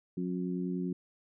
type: harmonic tone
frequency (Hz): 90.3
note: F#2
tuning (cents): -42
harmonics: 2 / 3 / 4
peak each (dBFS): -33 / -37 / -39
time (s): 0.17-0.93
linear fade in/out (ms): 5
effects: none